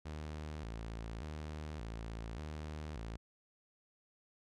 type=tone with vibrato; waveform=sawtooth; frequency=65.41 Hz; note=C2; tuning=in tune; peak=-38 dBFS; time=0.05-3.17 s; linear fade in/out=10 ms; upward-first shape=square; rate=0.86 Hz; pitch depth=270 cents each way; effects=low-pass 7000 Hz 12 dB/octave